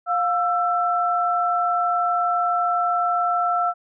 sine tone pair together, 706.7 / 1334 Hz, F5 / E6, +20 / +20 cents, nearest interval major seventh, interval 1100 cents, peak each -21 dBFS, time 0.06-3.74 s, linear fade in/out 50 ms, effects none

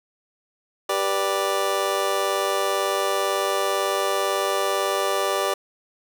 25% pulse chord, G major, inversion none, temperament just, 392 / 490 / 588 Hz, G4 / B4 / D5, 0 / -14 / +2 cents, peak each -22 / -25 / -21 dBFS, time 0.89-5.54 s, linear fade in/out 5 ms, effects none

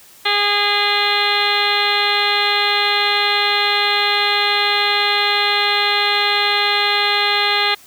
harmonic tone with a mistuned harmonic, 410.3 Hz, G#4, 21 cents flat, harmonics 1 / 2 / 3 / 4 / 5 / 6 / 7 / 8 / 9 / 10, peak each -26 / -22 / -23 / -24 / -21 / -25 / -26 / -24 / -23 / -22 dBFS, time 0.25-7.75 s, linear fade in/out 10 ms, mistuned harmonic 9, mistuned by -52 cents, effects white hiss -45 dBFS RMS until 7.86 s

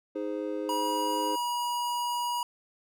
triangle chord, Ab major, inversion second, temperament just, 311.5 / 415.3 / 519.1 Hz, Eb4 / Ab4 / C5, +2 / 0 / -14 cents, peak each -32 / -34 / -33 dBFS, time 0.15-1.36 s, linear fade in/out 10 ms
square tone, 964 Hz, B5, 42 cents flat, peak -29 dBFS, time 0.69-2.43 s, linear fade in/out 2 ms
effects none

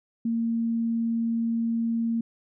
sine tone, 229.8 Hz, A#3, 25 cents flat, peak -23 dBFS, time 0.25-2.21 s, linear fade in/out 5 ms, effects none

